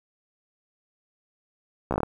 slowing click train, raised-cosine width 1 ms, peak -11 dBFS, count 7, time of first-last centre 1.91-2.033 s, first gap 14 ms, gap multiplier 1.15, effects 8-bit

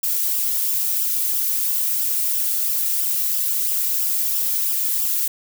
violet noise with flanger, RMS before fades -21 dBFS, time 0.03-5.28 s, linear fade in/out 5 ms, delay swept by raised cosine 0.46 to 1.96 ms, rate 3 Hz, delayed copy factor -0.5, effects none

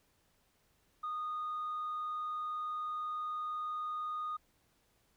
sine tone, 1233 Hz, D#6, 16 cents flat, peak -34 dBFS, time 1.03-4.37 s, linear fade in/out 10 ms, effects tanh soft clip ceiling -33 dBFS + pink hiss -73 dBFS RMS until 5.16 s

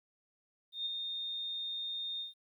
sine tone with ADSR envelope, 3659 Hz, A#7, 33 cents flat, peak -32 dBFS, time 0.72-2.34 s, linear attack 140 ms, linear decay 13 ms, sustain -4 dB, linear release 140 ms, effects 12-bit

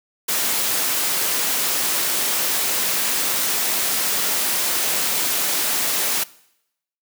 white noise, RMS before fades -21 dBFS, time 0.28-6.24 s, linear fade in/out 10 ms, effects noise-tail reverb RT60 0.8 s tail -21 dB re dry + high-pass 200 Hz 12 dB/octave

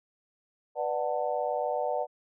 sine chord, B minor seventh, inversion none, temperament just, 493.9 / 592.7 / 740.8 / 889 Hz, B4 / D5 / F#5 / A5, 0 / +16 / +2 / +18 cents, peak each -33 / -31 / -32 / -36 dBFS, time 0.75-2.07 s, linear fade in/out 50 ms, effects none

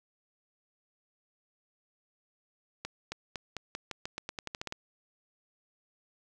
accelerating click train, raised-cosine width 0.2 ms, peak -19 dBFS, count 15, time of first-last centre 2.85-4.724 s, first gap 270 ms, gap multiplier 0.88, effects none

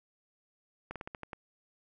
slowing click train, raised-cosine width 0.5 ms, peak -25 dBFS, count 7, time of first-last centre 0.91-1.332 s, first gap 47 ms, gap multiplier 1.16, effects none

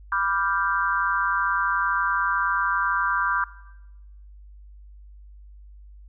sine chord, G dominant seventh, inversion first, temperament equal, 987.8 / 1174.7 / 1396.9 / 1568 Hz, B5 / D6 / F6 / G6, 0 / 0 / 0 / 0 cents, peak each -28 / -25 / -27 / -26 dBFS, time 0.12-3.44 s, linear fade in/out 2 ms, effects noise-tail reverb RT60 1.0 s tail -19 dB re dry + added 50 Hz sine -43 dBFS peak until 6.08 s

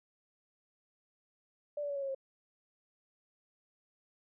sine tone with pitch steps, 587.3 / 576.9 / 566.6 / 556.6 / 546.7 / 537 Hz, D5 / D5 / C#5 / C#5 / C#5 / C5, 0 / -31 / +38 / +7 / -24 / +45 cents, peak -34 dBFS, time 1.77-2.148 s, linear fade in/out 5 ms, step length 63 ms, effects none

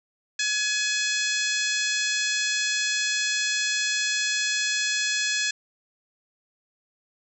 harmonic tone, 845 Hz, G#5, 30 cents sharp, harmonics 2 / 3 / 4 / 5 / 6 / 7 / 8 / 9, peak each -28 / -30 / -31 / -32 / -33 / -33 / -34 / -35 dBFS, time 0.39-5.51 s, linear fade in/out 5 ms, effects none

